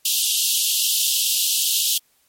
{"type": "high-pass noise", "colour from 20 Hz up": "pink", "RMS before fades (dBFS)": -20, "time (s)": [0.05, 1.98], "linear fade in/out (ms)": 5, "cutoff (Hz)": 2800, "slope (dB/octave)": 96, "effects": ["white hiss -62 dBFS RMS until 2.28 s", "MP3 64 kbps"]}